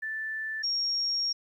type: tone pair in turn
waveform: sine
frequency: 1760 / 5568 Hz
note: A6 / F8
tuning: 0 / -6 cents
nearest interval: octave + minor sixth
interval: 1994 cents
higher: second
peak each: -31 / -26 dBFS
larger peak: second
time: 0.02-0.63 / 0.63-1.33 s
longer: second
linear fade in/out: 10 ms
effects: 11-bit